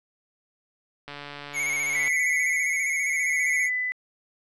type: click train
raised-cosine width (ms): 0.3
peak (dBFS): -22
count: 145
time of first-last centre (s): 1.08-2.08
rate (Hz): 144
type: tone with vibrato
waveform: square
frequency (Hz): 2200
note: C#7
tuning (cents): -14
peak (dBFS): -25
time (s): 1.53-3.7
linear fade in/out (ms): 50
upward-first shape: square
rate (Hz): 15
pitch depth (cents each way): 38
type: tone with tremolo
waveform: sine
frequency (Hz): 2000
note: B6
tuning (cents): +21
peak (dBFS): -23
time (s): 1.95-3.92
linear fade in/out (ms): 0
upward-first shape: sine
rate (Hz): 0.76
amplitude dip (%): 55
effects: resampled to 24000 Hz